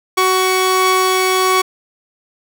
sawtooth tone pair together, 373.8 / 1120 Hz, F#4 / C#6, +18 / +18 cents, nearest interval octave + perfect fifth, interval 1900 cents, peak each -11 dBFS, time 0.17-1.62 s, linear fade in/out 10 ms, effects none

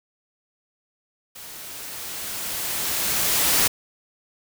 white noise with level ramp, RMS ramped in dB -40 to -18 dBFS, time 1.35-3.68 s, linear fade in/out 10 ms, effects none

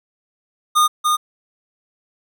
square tone with echo, 1223 Hz, D#6, 30 cents flat, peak -12 dBFS, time 0.75-0.88 s, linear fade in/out 20 ms, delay 290 ms, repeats 1, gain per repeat -3 dB, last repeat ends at 1.17 s, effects none

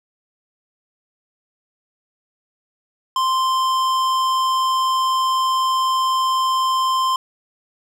sine tone with tanh clipping, 1044 Hz, C6, 4 cents flat, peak -18 dBFS, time 3.16-7.16 s, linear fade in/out 2 ms, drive 16 dB, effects none

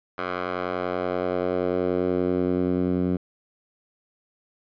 10% pulse tone with band-pass filter sweep, 90.4 Hz, F#2, 40 cents flat, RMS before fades -25 dBFS, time 0.18-3.17 s, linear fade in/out 5 ms, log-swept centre 1200 to 210 Hz, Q 1.3, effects resampled to 11025 Hz

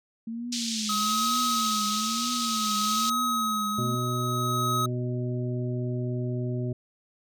sine tone with vibrato, 224.1 Hz, A3, 32 cents sharp, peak -31 dBFS, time 0.27-3.95 s, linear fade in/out 5 ms, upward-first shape triangle, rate 1.1 Hz, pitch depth 150 cents each way
pink band-pass noise, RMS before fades -32 dBFS, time 0.52-3.1 s, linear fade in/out 5 ms, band 3500 to 6900 Hz, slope 24 dB/octave
square tone with tremolo, 1270 Hz, D#6, 35 cents sharp, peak -25 dBFS, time 0.89-4.86 s, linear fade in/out 5 ms, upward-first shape sine, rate 0.55 Hz, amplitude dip 50%
harmonic tone, 123.47 Hz, B2, in tune, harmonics 1 / 2 / 3 / 5, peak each -28 / -34 / -35 / -41 dBFS, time 3.78-6.73 s, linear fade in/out 5 ms
effects none

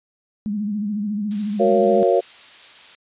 sine tone with vibrato, 207.7 Hz, G#3, in tune, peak -21 dBFS, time 0.46-2.03 s, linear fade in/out 0 ms, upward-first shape sine, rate 14 Hz, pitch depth 71 cents each way
blue noise, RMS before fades -36 dBFS, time 1.31-2.95 s, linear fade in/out 0 ms
sine chord, Gb major seventh, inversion none, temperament equal with one note detuned, 370 / 466.2 / 554.4 / 685.7 Hz, Gb4 / Bb4 / Db5 / F5, 0 / 0 / 0 / -32 cents, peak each -19 / -19 / -18 / -20 dBFS, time 1.59-2.21 s, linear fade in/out 20 ms
effects resampled to 8000 Hz

